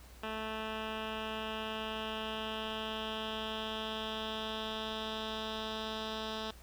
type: tone with low-pass filter sweep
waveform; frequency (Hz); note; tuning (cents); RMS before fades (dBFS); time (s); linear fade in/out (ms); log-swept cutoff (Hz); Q
10% pulse; 219; A3; -8; -39; 0.23-6.51; 5; 2500 to 4100; 3.7
effects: added 60 Hz sine -54 dBFS peak until 6.62 s + pink hiss -58 dBFS RMS until 6.62 s